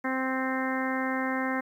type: harmonic tone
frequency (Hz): 261.6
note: C4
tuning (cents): 0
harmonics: 1 / 2 / 3 / 4 / 5 / 6 / 7 / 8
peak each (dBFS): -30 / -35 / -36 / -36 / -39 / -37 / -35 / -39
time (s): 0.04-1.61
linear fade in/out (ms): 10
effects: 10-bit